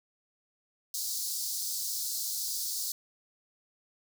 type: high-pass noise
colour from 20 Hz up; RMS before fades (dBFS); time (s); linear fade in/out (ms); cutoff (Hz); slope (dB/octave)
pink; -34; 0.94-2.92; 2; 4300; 48
effects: none